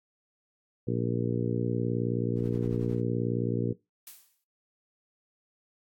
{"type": "harmonic tone", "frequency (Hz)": 59.2, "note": "A#1", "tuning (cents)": 27, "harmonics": [2, 3, 4, 5, 6, 7, 8], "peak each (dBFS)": [-31, -33, -34, -35, -36, -36, -37], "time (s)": [0.87, 3.73], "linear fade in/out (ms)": 10}
{"type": "noise with tremolo", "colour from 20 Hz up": "brown", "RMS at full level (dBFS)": -42, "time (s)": [2.35, 3.02], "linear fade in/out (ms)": 50, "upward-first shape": "sine", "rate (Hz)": 11, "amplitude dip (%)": 70}
{"type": "noise with exponential decay", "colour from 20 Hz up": "blue", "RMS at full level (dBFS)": -42, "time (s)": [4.07, 4.44], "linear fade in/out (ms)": 1, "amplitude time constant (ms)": 80}
{"effects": ["noise-tail reverb RT60 0.2 s tail -19 dB re dry", "AAC 64 kbps"]}